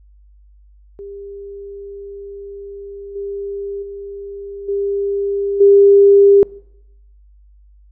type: tone with level steps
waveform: sine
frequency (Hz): 400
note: G4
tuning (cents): +35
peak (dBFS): -29 / -22 / -27 / -16 / -5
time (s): 0.99-6.43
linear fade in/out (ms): 0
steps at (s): 3.15 / 3.82 / 4.68 / 5.6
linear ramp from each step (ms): 10
effects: noise-tail reverb RT60 0.8 s tail -24 dB re dry + added 50 Hz sine -44 dBFS peak until 7.91 s